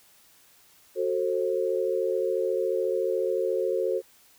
sine chord, F# diminished, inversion none, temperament just, 370 / 444 / 532.8 Hz, F#4 / A4 / C5, 0 / +16 / +31 cents, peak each -28 dBFS, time 0.95-4.02 s, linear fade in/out 50 ms, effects white hiss -58 dBFS RMS until 4.38 s

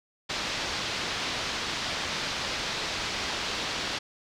white low-pass noise, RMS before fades -32 dBFS, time 0.29-3.99 s, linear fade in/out 10 ms, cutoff 5000 Hz, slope 24 dB/octave, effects none

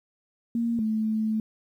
sine tone pair in turn, 232.9 / 218.3 Hz, A#3 / A3, -1 / -13 cents, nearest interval minor second, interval 112 cents, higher first, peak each -23 dBFS, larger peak neither, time 0.55-0.79 / 0.79-1.4 s, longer second, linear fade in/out 2 ms, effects 10-bit

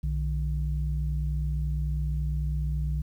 sine tone pair together, 61.74 / 150.88 Hz, B1 / D3, 0 / +47 cents, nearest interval octave + minor third, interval 1547 cents, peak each -26 / -30 dBFS, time 0.03-3.02 s, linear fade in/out 10 ms, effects tanh soft clip ceiling -18 dBFS + 10-bit

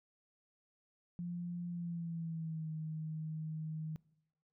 sine tone with pitch glide, 174.2 to 157 Hz, F3 to D#3, -4 to +16 cents, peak -38 dBFS, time 1.19-3.96 s, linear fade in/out 0 ms, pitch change -180 cents, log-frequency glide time 1.69-2.71 s, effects noise-tail reverb RT60 0.8 s tail -22 dB re dry

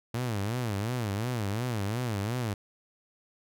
sawtooth tone with vibrato, 111.5 Hz, A2, 23 cents sharp, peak -25 dBFS, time 0.14-2.54 s, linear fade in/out 5 ms, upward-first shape sine, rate 2.8 Hz, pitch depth 220 cents each way, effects none

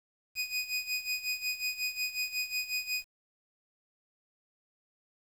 25% pulse tone with tremolo, 2490 Hz, D#7, 1 cent sharp, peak -25 dBFS, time 0.35-3.05 s, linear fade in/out 50 ms, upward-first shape sine, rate 5.5 Hz, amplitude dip 80%, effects 9-bit

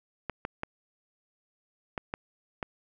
clicks, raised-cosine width 0.5 ms, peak -17 dBFS, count 6, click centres 0.297 / 0.451 / 0.634 / 1.978 / 2.139 / 2.628 s, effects none

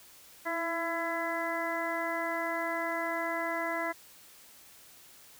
harmonic tone with a mistuned harmonic, 335.2 Hz, E4, 29 cents sharp, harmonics 1 / 2 / 3 / 4 / 5 / 6, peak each -39 / -35 / -37 / -40 / -39 / -37 dBFS, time 0.45-3.93 s, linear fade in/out 20 ms, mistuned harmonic 1, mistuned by -39 cents, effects white hiss -55 dBFS RMS until 5.39 s

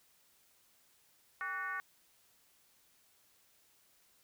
sine tone with frequency modulation, 1483 Hz, F#6, 4 cents sharp, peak -36 dBFS, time 1.41-1.8 s, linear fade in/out 0 ms, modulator 345 Hz, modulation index 1.3, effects white hiss -69 dBFS RMS until 4.23 s

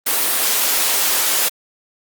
white high-pass noise, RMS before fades -17 dBFS, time 0.06-1.49 s, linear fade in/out 10 ms, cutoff 340 Hz, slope 12 dB/octave, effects Opus 32 kbps

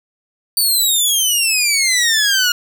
15% pulse exponential sweep, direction down, 4600 to 1418 Hz, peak -6 dBFS, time 0.57-2.52 s, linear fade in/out 2 ms, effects none

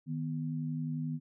sine tone pair together, 155.54 / 246.9 Hz, D#3 / B3, 0 / 0 cents, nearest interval minor sixth, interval 800 cents, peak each -34 / -37 dBFS, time 0.06-1.2 s, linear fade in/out 50 ms, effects none

